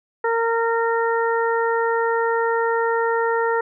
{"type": "harmonic tone", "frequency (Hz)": 460, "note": "A#4", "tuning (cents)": -23, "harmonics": [1, 2, 3, 4], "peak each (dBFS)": [-20, -23, -26, -28], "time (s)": [0.24, 3.61], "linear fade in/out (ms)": 5, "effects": []}